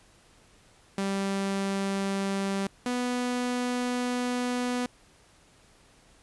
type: tone pair in turn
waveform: sawtooth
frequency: 196 / 246.9 Hz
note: G3 / B3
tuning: 0 / 0 cents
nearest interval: major third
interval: 400 cents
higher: second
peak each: -23 dBFS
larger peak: neither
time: 0.98-2.67 / 2.86-4.86 s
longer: second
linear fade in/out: 2 ms
effects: pink hiss -59 dBFS RMS until 6.22 s + resampled to 24000 Hz